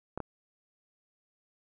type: clicks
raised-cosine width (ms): 1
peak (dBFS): -21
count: 2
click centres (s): 0.176 / 0.203
effects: none